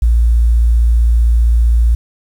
sine tone, 57.7 Hz, A#1, 17 cents flat, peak -7 dBFS, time 0.02-1.95 s, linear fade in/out 5 ms, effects 7-bit

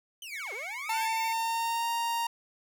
sawtooth linear two-way sweep, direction down then up, 3124 to 375.9 to 1775 Hz, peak -37 dBFS, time 0.22-1.08 s, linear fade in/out 2 ms, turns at 0.53 s
triangle tone with vibrato, 2217 Hz, C#7, in tune, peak -35 dBFS, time 0.32-1.33 s, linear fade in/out 5 ms, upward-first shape square, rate 13 Hz, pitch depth 41 cents each way
45% pulse tone with pitch glide, 893 to 930.9 Hz, A5 to A#5, +25 to -3 cents, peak -28 dBFS, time 0.89-2.27 s, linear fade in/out 5 ms, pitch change +72 cents, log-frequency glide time 1.05-1.9 s
effects none

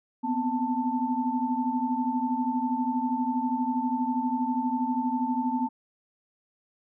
sine tone cluster, 244.3 / 256.7 / 886 Hz, B3 / C4 / A5, -19 / -33 / +12 cents, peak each -29 dBFS, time 0.23-5.69 s, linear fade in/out 20 ms, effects none

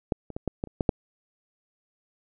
clicks, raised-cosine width 2 ms, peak -10 / -25 / -19 / -13 / -15 / -29 / -11 / -6 dBFS, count 8, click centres 0.122 / 0.303 / 0.365 / 0.477 / 0.639 / 0.673 / 0.808 / 0.892 s, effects none

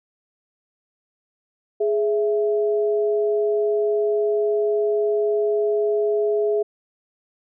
sine tone pair together, 418.1 / 661.6 Hz, G#4 / E5, +12 / +6 cents, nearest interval minor sixth, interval 794 cents, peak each -18 / -26 dBFS, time 1.8-6.63 s, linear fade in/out 10 ms, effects none

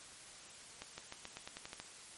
accelerating click train, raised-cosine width 0.2 ms, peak -27 dBFS, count 10, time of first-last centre 0.82-1.8 s, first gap 160 ms, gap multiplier 0.9, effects white hiss -54 dBFS RMS until 2.17 s + MP3 48 kbps

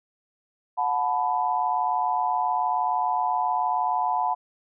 sine tone cluster, 727 / 874 / 993 Hz, F#5 / A5 / B5, -31 / -12 / +9 cents, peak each -26 dBFS, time 0.77-4.35 s, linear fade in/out 20 ms, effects none

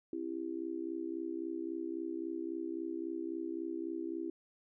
sine tone with amplitude modulation, 331 Hz, E4, 7 cents sharp, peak -32 dBFS, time 0.13-4.3 s, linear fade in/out 2 ms, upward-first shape sine, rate 63.7 Hz, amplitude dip 95%, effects none

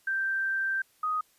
sine tone pair in turn, 1568 / 1248.8 Hz, G6 / D#6, 0 / +6 cents, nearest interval major third, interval 394 cents, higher first, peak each -26 dBFS, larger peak neither, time 0.07-0.82 / 1.03-1.21 s, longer first, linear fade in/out 5 ms, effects white hiss -65 dBFS RMS until 1.38 s + resampled to 32000 Hz

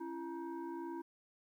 sine tone with frequency modulation, 337.6 Hz, E4, 41 cents sharp, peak -40 dBFS, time 0-1.02 s, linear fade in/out 10 ms, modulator 613 Hz, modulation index 0.94, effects 12-bit

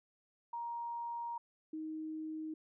sine tone pair in turn, 940 / 313.7 Hz, A#5 / D#4, +14 / +14 cents, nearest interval octave + perfect fifth, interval 1900 cents, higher first, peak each -38 / -39 dBFS, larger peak first, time 0.53-1.38 / 1.73-2.54 s, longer first, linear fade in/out 5 ms, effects none

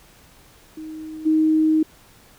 sine tone with level steps, 313.6 Hz, D#4, 14 cents sharp, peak -31 / -14 dBFS, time 0.77-1.83 s, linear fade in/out 5 ms, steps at 1.25 s, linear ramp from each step 20 ms, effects pink hiss -51 dBFS RMS until 2.38 s

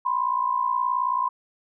sine tone pair together, 989.2 / 1048 Hz, B5 / C6, +3 / +2 cents, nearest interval minor second, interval 99 cents, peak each -24 dBFS, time 0.05-1.29 s, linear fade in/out 10 ms, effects none

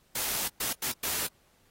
white noise bursts at uneven times, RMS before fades -31 dBFS, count 4, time 0.15-0.48 / 0.6-0.73 / 0.82-0.92 / 1.03-1.27 s, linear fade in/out 5 ms, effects pink hiss -66 dBFS RMS until 1.7 s + AAC 48 kbps

